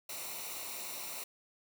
white noise with comb filter, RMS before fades -42 dBFS, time 0.09-1.24 s, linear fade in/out 5 ms, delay 0.61 ms, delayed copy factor -0.65, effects none

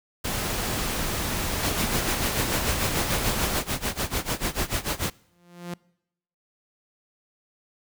pink noise, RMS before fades -28 dBFS, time 0.24-3.6 s, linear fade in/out 10 ms
pink noise with tremolo, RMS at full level -25 dBFS, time 1.63-5.1 s, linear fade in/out 2 ms, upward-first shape sine, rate 6.8 Hz, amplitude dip 90%
sawtooth tone with exponential growth, 174.61 Hz, F3, in tune, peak -25 dBFS, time 5.28-5.74 s, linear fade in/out 2 ms, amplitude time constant 98 ms
effects noise-tail reverb RT60 0.8 s tail -24 dB re dry

